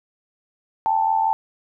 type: tone pair together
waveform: sine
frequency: 796.3 / 882 Hz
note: G5 / A5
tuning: +27 / +4 cents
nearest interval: major second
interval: 177 cents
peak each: -22 / -18 dBFS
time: 0.86-1.33 s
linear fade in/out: 0 ms
effects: none